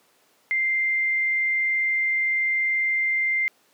sine tone, 2093 Hz, C7, in tune, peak -20 dBFS, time 0.51-3.48 s, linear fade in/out 0 ms, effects pink hiss -61 dBFS RMS until 3.73 s + high-pass 300 Hz 12 dB/octave

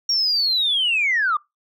sine linear sweep, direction down, 5620 to 1156 Hz, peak -16 dBFS, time 0.09-1.37 s, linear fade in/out 5 ms, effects noise-tail reverb RT60 0.2 s tail -24 dB re dry + tanh soft clip ceiling -12 dBFS

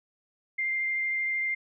sine tone with vibrato, 2100 Hz, C7, 6 cents sharp, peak -26 dBFS, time 0.58-1.55 s, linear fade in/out 10 ms, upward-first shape sine, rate 13 Hz, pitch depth 8 cents each way, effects none

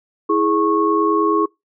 sine tone cluster, 327.2 / 416.6 / 1098 Hz, E4 / G#4 / C#6, -13 / +5 / -17 cents, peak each -18 dBFS, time 0.29-1.46 s, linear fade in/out 10 ms, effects noise-tail reverb RT60 0.2 s tail -25 dB re dry

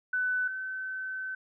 sine tone pair in turn, 1500 / 1527.1 Hz, F#6 / G6, +23 / -46 cents, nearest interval unison, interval 31 cents, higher second, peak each -26 / -33 dBFS, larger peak first, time 0.13-0.48 / 0.48-1.35 s, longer second, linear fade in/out 5 ms, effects none

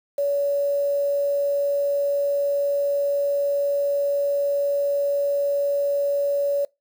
sine tone with quantisation, 567 Hz, C#5, 39 cents sharp, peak -19 dBFS, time 0.18-6.65 s, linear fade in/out 5 ms, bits 7, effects noise-tail reverb RT60 0.2 s tail -23 dB re dry

